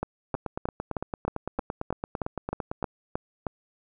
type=two click trains; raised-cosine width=1 ms; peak=-16 / -14 dBFS; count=23 / 12; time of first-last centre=0.35-2.827 / 0.03-3.467 s; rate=8.88 / 3.2 Hz; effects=none